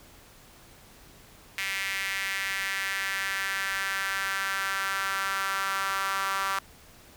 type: tone with high-pass filter sweep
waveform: sawtooth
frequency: 194.5 Hz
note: G3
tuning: 13 cents flat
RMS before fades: -30 dBFS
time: 1.58-6.59 s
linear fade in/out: 0 ms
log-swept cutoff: 2100 to 1200 Hz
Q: 3.2
effects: pink hiss -53 dBFS RMS until 7.16 s